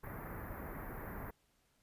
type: band-stop noise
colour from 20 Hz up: pink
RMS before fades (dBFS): -45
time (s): 0.03-1.31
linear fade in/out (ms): 10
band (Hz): 2000 to 13000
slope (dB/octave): 48
effects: pink hiss -75 dBFS RMS until 1.82 s + resampled to 32000 Hz